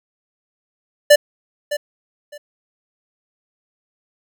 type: tone with echo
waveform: square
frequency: 587.3 Hz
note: D5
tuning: in tune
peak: -6 dBFS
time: 1.1-1.16 s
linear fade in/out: 10 ms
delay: 610 ms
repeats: 2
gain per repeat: -14 dB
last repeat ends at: 2.38 s
effects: none